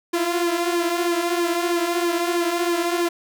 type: tone with flanger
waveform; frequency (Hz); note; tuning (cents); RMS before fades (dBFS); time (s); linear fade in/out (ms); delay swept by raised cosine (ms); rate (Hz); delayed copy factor
sawtooth; 344.7; F4; -23; -22; 0.13-3.09; 10; 1.4 to 6.5; 3.1; -0.55
effects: none